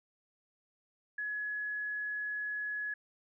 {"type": "tone", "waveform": "sine", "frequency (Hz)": 1690, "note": "G#6", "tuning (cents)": 30, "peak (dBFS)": -34, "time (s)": [1.18, 2.94], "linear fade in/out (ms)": 5, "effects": []}